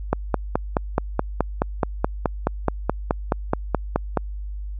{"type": "click train", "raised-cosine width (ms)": 1, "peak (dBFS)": -4, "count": 20, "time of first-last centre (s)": [0.13, 4.173], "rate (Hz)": 4.7, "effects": ["added 50 Hz sine -28 dBFS peak until 4.79 s"]}